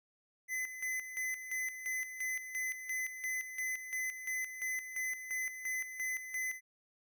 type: tone with tremolo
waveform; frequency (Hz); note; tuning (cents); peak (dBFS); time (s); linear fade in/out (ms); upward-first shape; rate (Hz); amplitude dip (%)
square; 2027; B6; +45; -35; 0.48-6.61; 50; square; 2.9; 65
effects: none